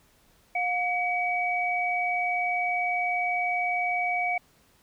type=tone pair together; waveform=sine; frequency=715 / 2270 Hz; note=F5 / C#7; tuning=+41 / +41 cents; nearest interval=octave + minor sixth; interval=2000 cents; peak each=-27 dBFS; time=0.55-4.38 s; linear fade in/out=5 ms; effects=pink hiss -62 dBFS RMS until 4.82 s